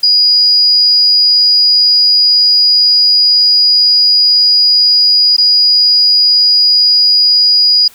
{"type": "tone with dropouts", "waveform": "sine", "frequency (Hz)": 4901, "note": "D#8", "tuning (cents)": -27, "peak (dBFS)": -5, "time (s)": [0.03, 7.88], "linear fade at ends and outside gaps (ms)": 5, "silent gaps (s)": [5.366, 5.381], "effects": ["white hiss -41 dBFS RMS until 7.94 s"]}